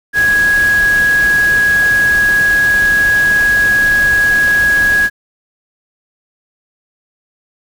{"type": "tone in noise", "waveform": "sine", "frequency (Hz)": 1661.2, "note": "G#6", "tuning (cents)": 0, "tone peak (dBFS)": -8, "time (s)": [0.13, 5.1], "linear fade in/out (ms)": 50, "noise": "pink", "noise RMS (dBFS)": -24, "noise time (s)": [0.13, 5.1], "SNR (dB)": 13, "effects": []}